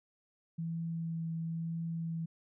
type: tone with vibrato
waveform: sine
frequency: 164.81 Hz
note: E3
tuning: in tune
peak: -34 dBFS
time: 0.58-2.26 s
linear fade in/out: 10 ms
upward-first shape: triangle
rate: 1 Hz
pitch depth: 13 cents each way
effects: none